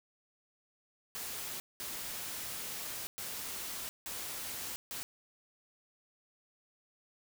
white noise bursts at uneven times, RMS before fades -41 dBFS, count 5, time 1.15-1.6 / 1.8-3.07 / 3.18-3.89 / 4.06-4.76 / 4.91-5.03 s, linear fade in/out 0 ms, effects none

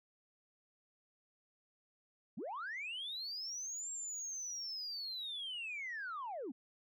sine linear two-way sweep, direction up then down, 155.56 to 7500 to 219.4 Hz, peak -39 dBFS, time 2.37-6.52 s, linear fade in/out 10 ms, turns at 3.91 s, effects tanh soft clip ceiling -37 dBFS

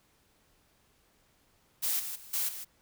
blue noise with level steps, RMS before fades -30 / -38 / -50 / -31 / -41 dBFS, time 1.82-2.65 s, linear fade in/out 20 ms, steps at 1.99 / 2.15 / 2.33 / 2.48 s, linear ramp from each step 10 ms, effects pink hiss -68 dBFS RMS until 2.81 s

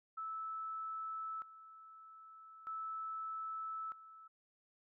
sine tone with tremolo, 1310 Hz, E6, 11 cents flat, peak -40 dBFS, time 0.17-4.28 s, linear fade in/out 10 ms, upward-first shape square, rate 0.4 Hz, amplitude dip 80%, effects none

